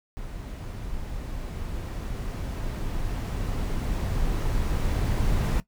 brown noise with level ramp, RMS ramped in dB -36 to -23 dBFS, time 0.17-5.6 s, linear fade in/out 0 ms, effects noise-tail reverb RT60 0.1 s tail -17 dB re dry

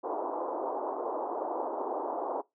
white band-pass noise, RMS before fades -34 dBFS, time 0.03-2.42 s, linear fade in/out 20 ms, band 300 to 1000 Hz, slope 48 dB/octave, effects noise-tail reverb RT60 0.2 s tail -23 dB re dry

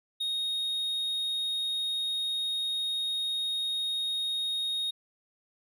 triangle tone, 3729 Hz, A#7, in tune, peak -27 dBFS, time 0.2-4.91 s, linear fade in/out 10 ms, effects none

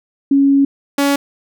sine / sawtooth tone pair in turn, 277.2 / 281.6 Hz, C#4 / C#4, 0 / +27 cents, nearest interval unison, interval 27 cents, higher second, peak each -8 dBFS, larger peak neither, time 0.31-0.65 / 0.98-1.16 s, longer first, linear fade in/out 5 ms, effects none

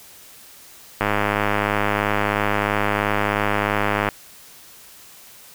click train, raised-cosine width 0.5 ms, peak -4 dBFS, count 318, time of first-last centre 1.01-4.088 s, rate 103 Hz, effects white hiss -45 dBFS RMS until 5.54 s

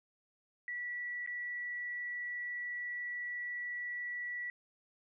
sine tone with dropouts, 1949 Hz, B6, 23 cents flat, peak -37 dBFS, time 0.68-4.5 s, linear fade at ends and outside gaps 1 ms, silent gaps 1.263-1.274 s, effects none

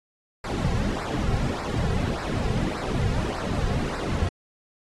brown noise with flanger, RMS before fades -26 dBFS, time 0.44-4.29 s, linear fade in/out 2 ms, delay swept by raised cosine 0.3 to 3.4 ms, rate 1.7 Hz, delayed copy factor -0.85, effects low-pass 8000 Hz 12 dB/octave + AAC 32 kbps

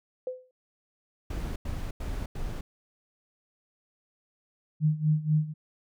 sine tone with exponential decay, 509 Hz, C5, 48 cents flat, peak -27 dBFS, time 0.27-0.51 s, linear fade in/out 2 ms, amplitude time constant 51 ms
brown noise bursts, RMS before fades -33 dBFS, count 4, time 1.3-2.61 s, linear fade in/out 5 ms, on 260 ms, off 90 ms
sine tone with tremolo, 153.7 Hz, D#3, 21 cents flat, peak -19 dBFS, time 4.8-5.54 s, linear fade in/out 50 ms, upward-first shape sine, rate 4.1 Hz, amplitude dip 85%
effects none

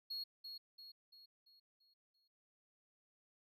triangle tone with echo, 4311 Hz, C#8, 49 cents flat, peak -40 dBFS, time 0.1-0.24 s, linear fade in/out 10 ms, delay 340 ms, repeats 6, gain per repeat -6 dB, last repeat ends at 2.28 s, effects none

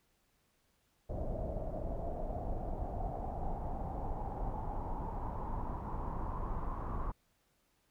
brown noise with low-pass filter sweep, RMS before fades -38 dBFS, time 1.09-7.12 s, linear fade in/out 10 ms, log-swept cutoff 610 to 1100 Hz, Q 6.1, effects pink hiss -75 dBFS RMS until 7.9 s

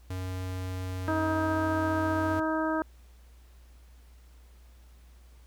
square tone, 92.5 Hz, F#2, in tune, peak -33 dBFS, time 0.1-2.4 s, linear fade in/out 5 ms
harmonic tone, 316.3 Hz, D#4, 29 cents sharp, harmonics 1 / 2 / 3 / 4 / 5, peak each -29 / -32 / -34 / -35 / -36 dBFS, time 1.08-2.82 s, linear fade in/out 0 ms
effects added 60 Hz sine -51 dBFS peak until 5.46 s + pink hiss -64 dBFS RMS until 5.46 s

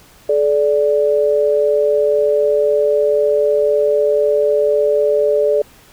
sine tone pair together, 429 / 585.1 Hz, A4 / D5, -44 / -7 cents, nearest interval perfect fourth, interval 537 cents, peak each -14 dBFS, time 0.29-5.62 s, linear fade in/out 5 ms, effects pink hiss -46 dBFS RMS until 5.92 s

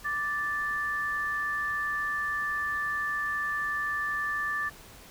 sine tone pair together, 1174.7 / 1759.8 Hz, D6 / A6, 0 / 0 cents, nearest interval perfect fifth, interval 700 cents, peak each -33 / -29 dBFS, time 0.04-4.7 s, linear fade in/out 20 ms, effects added 50 Hz sine -60 dBFS peak until 5.1 s + pink hiss -50 dBFS RMS until 5.1 s

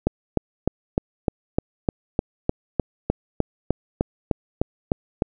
click train, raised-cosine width 2 ms, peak -5 dBFS, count 18, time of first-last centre 0.07-5.222 s, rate 3.3 Hz, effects none

